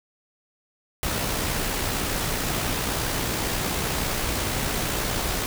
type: noise with amplitude modulation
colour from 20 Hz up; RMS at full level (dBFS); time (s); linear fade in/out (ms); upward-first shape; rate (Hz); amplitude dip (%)
pink; -25; 1.03-5.46; 0; sine; 62; 30
effects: none